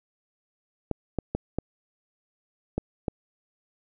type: clicks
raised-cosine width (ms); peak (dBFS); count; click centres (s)
2; -13; 6; 0.913 / 1.187 / 1.35 / 1.586 / 2.78 / 3.082
effects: none